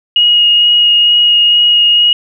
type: tone with vibrato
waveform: sine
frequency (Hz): 2878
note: F#7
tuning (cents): -49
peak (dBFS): -5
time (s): 0.16-2.13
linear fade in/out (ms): 2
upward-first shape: sine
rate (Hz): 2.2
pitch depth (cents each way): 9
effects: none